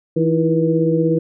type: tone cluster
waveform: sine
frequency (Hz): 163.1 / 317.8 / 334.4 / 484.4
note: E3 / D#4 / E4 / B4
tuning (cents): -18 / +37 / +25 / -34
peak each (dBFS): -18 / -21 / -20 / -18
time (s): 0.16-1.19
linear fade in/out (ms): 10
effects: none